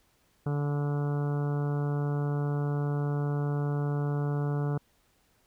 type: harmonic tone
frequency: 144.9 Hz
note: D3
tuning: 23 cents flat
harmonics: 1 / 2 / 3 / 4 / 5 / 6 / 7 / 8 / 9 / 10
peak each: -27 / -38 / -37 / -45 / -44 / -48 / -49 / -49 / -49 / -50 dBFS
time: 0.46-4.78 s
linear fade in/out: 5 ms
effects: pink hiss -68 dBFS RMS until 5.46 s